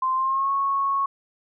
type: tone with pitch glide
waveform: sine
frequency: 1042 to 1102 Hz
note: C6 to C#6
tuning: -7 to -11 cents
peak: -20 dBFS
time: 0.02-1.06 s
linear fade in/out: 5 ms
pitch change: +96 cents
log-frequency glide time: 0.15-0.51 s
effects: none